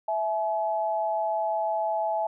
sine tone pair together, 657.9 / 852 Hz, E5 / G#5, -4 / +44 cents, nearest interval major third, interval 448 cents, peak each -27 dBFS, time 0.08-2.27 s, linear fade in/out 5 ms, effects none

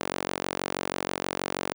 sawtooth tone with high-pass filter, 46.25 Hz, F#1, in tune, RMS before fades -32 dBFS, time 0-1.74 s, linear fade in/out 10 ms, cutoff 380 Hz, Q 0.81, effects none

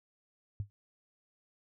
sine tone with exponential decay, 101.7 Hz, G#2, 36 cents flat, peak -29 dBFS, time 0.6-0.7 s, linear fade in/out 0 ms, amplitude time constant 20 ms, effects none

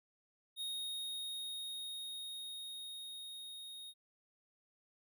square tone with level ramp, 3729 Hz, A#7, in tune, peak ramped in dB -39 to -48 dBFS, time 0.56-3.94 s, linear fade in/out 50 ms, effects none

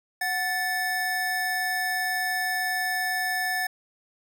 square tone pair together, 740 / 1753.9 Hz, F#5 / A6, 0 / -6 cents, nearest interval octave + minor third, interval 1494 cents, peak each -31 / -27 dBFS, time 0.21-3.67 s, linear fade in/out 5 ms, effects none

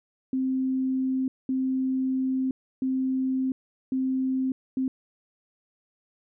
sine tone bursts at uneven times, 261.6 Hz, C4, in tune, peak -23 dBFS, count 5, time 0.33-1.28 / 1.49-2.51 / 2.82-3.52 / 3.92-4.52 / 4.77-4.88 s, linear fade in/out 2 ms, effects none

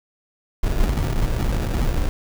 brown noise with sample-and-hold, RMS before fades -20 dBFS, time 0.63-2.09 s, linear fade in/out 5 ms, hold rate 1050 Hz, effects none

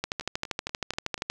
two click trains, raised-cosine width 0.2 ms, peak -11 / -22 dBFS, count 17 / 5, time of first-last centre 0.04-1.3 / 0.21-1.179 s, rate 12.7 / 4.13 Hz, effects none

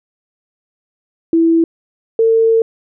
sine tone pair in turn, 329.9 / 451.4 Hz, E4 / A4, +1 / +44 cents, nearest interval perfect fourth, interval 543 cents, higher second, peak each -8 dBFS, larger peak neither, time 1.33-1.64 / 2.19-2.62 s, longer second, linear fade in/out 2 ms, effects none

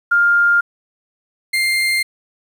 sine / 35% pulse tone pair in turn, 1404 / 2104 Hz, F6 / C7, +9 / +9 cents, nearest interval perfect fifth, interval 700 cents, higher second, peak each -10 / -13 dBFS, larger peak first, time 0.11-0.61 / 1.53-2.03 s, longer neither, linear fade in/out 10 ms, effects resampled to 32000 Hz + 8-bit

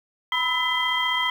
sine tone cluster, 969 / 1004 / 1300 / 2011 / 3188 Hz, B5 / B5 / E6 / B6 / G7, -33 / +28 / -24 / +31 / +28 cents, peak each -31 / -27 / -31 / -25 / -25 dBFS, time 0.32-1.3 s, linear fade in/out 2 ms, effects tanh soft clip ceiling -10 dBFS + 8-bit

